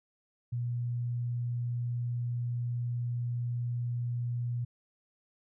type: tone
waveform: sine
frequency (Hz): 120.6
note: B2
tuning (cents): -41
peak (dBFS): -30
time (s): 0.52-4.65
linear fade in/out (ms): 10
effects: none